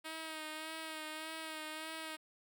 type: tone with vibrato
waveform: 5% pulse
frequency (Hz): 315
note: D#4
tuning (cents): +21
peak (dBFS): -31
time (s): 0.04-2.17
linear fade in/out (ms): 20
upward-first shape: sine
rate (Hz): 1.7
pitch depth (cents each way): 31
effects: none